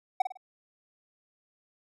triangle tone with echo, 753 Hz, F#5, 30 cents sharp, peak -17 dBFS, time 0.2-0.22 s, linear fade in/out 5 ms, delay 51 ms, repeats 3, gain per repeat -9 dB, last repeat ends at 0.373 s, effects none

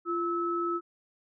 sine tone pair together, 344.3 / 1300 Hz, F4 / E6, -25 / -24 cents, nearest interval octave + major seventh, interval 2301 cents, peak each -30 / -30 dBFS, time 0.05-0.81 s, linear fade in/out 50 ms, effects none

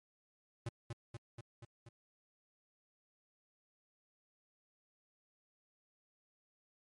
square tone with echo, 116.54 Hz, A#2, in tune, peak -38 dBFS, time 0.66-0.69 s, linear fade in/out 5 ms, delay 240 ms, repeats 5, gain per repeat -3 dB, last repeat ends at 1.89 s, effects MP3 48 kbps

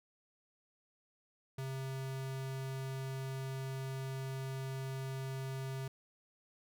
square tone, 133.3 Hz, C3, 33 cents sharp, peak -39 dBFS, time 1.58-5.88 s, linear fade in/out 5 ms, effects none

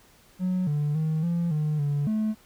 triangle tone with pitch steps, 183.6 / 147.5 / 157.2 / 171 / 152 / 144.2 / 216.5 Hz, F#3 / D3 / D#3 / F3 / D#3 / D3 / A3, -13 / +8 / +18 / -36 / -40 / -31 / -28 cents, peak -20 dBFS, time 0.39-2.35 s, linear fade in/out 50 ms, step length 280 ms, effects tanh soft clip ceiling -18 dBFS + pink hiss -57 dBFS RMS until 2.45 s

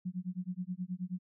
sine tone with tremolo, 181.8 Hz, F#3, 30 cents flat, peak -32 dBFS, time 0.05-1.19 s, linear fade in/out 10 ms, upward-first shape sine, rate 9.4 Hz, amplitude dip 100%, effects none

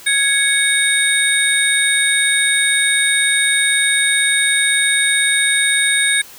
sine tone cluster, 1664 / 2221 / 3724 / 8920 Hz, G#6 / C#7 / A#7 / C#9, +3 / +3 / -2 / +10 cents, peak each -18 dBFS, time 0.06-6.22 s, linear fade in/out 10 ms, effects white hiss -39 dBFS RMS until 6.38 s

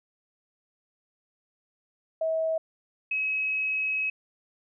sine tone pair in turn, 644 / 2558 Hz, E5 / D#7, -41 / +47 cents, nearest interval 2 octaves, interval 2388 cents, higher second, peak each -24 / -25 dBFS, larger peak first, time 2.21-2.58 / 3.11-4.1 s, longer second, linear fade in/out 5 ms, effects none

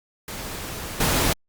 pink noise with level steps, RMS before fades -33 / -21 dBFS, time 0.28-1.33 s, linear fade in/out 2 ms, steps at 1 s, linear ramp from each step 5 ms, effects Opus 48 kbps

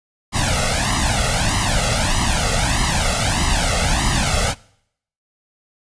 pink noise with flanger, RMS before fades -18 dBFS, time 0.32-4.55 s, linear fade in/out 50 ms, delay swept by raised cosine 1 to 1.51 ms, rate 1.6 Hz, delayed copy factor +1, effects noise-tail reverb RT60 0.7 s tail -23 dB re dry + resampled to 22050 Hz

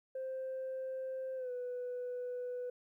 sine tone with pitch glide, 523.3 to 494.8 Hz, C5 to B4, 0 to +3 cents, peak -36 dBFS, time 0.15-2.7 s, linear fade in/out 5 ms, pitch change -97 cents, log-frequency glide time 1.36-1.51 s, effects tanh soft clip ceiling -35 dBFS + 13-bit

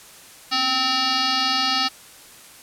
sine tone with frequency modulation, 2833 Hz, F7, 24 cents sharp, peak -18 dBFS, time 0.51-1.89 s, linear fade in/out 20 ms, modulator 513 Hz, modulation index 4.4, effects white hiss -45 dBFS RMS until 2.62 s + low-pass 12000 Hz 12 dB/octave

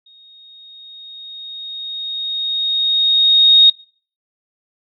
sine tone with exponential growth, 3729 Hz, A#7, in tune, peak -4 dBFS, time 0.06-3.7 s, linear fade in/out 5 ms, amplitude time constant 790 ms, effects noise-tail reverb RT60 0.5 s tail -26 dB re dry

